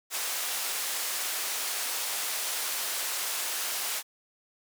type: band-pass noise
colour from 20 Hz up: white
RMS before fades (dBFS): -32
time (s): 0.1-4.03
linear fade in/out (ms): 50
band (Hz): 550 to 14000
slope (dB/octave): 12
effects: none